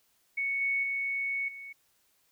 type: tone with level steps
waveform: sine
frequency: 2218 Hz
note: C#7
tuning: in tune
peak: -28 / -26 / -29 / -41 dBFS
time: 0.37-1.73 s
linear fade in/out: 10 ms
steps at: 0.61 / 0.83 / 1.48 s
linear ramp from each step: 5 ms
effects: white hiss -70 dBFS RMS until 2.31 s